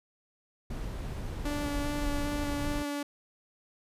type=noise; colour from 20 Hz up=brown; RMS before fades=-35 dBFS; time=0.7-2.83 s; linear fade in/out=5 ms
type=tone with vibrato; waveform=sawtooth; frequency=290 Hz; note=D4; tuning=22 cents flat; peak=-28 dBFS; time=1.45-3.03 s; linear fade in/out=5 ms; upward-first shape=square; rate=2.5 Hz; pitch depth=11 cents each way
effects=resampled to 32000 Hz